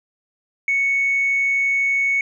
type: tone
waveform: sine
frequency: 2217 Hz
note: C#7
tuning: in tune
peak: -15 dBFS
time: 0.68-2.21 s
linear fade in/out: 2 ms
effects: tanh soft clip ceiling -12 dBFS